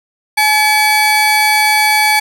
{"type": "tone pair together", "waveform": "35% pulse", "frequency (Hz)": [854, 2280], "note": ["G#5", "C#7"], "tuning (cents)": [48, 48], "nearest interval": "octave + perfect fourth", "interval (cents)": 1700, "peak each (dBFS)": -10, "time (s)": [0.37, 2.2], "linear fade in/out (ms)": 10, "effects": []}